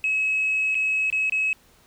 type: tone with dropouts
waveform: sine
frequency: 2569 Hz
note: E7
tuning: 45 cents flat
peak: -19 dBFS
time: 0.04-1.53 s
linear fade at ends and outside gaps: 1 ms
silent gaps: 0.746-0.752 / 1.101-1.126 / 1.297-1.322 s
effects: tanh soft clip ceiling -16 dBFS + pink hiss -57 dBFS RMS until 1.86 s